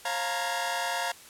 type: tone cluster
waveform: sawtooth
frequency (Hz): 539 / 700 / 910 / 950 / 1655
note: C#5 / F5 / A#5 / A#5 / G#6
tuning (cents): -49 / +4 / -42 / +33 / -6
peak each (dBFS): -35 / -29 / -31 / -31 / -32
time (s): 0.05-1.12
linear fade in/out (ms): 5
effects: white hiss -50 dBFS RMS until 1.29 s + low-pass 12000 Hz 12 dB/octave